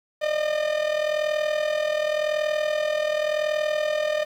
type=tone with amplitude modulation; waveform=45% pulse; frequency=607 Hz; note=D#5; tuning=43 cents flat; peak=-19 dBFS; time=0.21-4.25 s; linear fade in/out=20 ms; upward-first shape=sine; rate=40.9 Hz; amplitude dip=65%; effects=low-pass 4000 Hz 12 dB/octave + 8-bit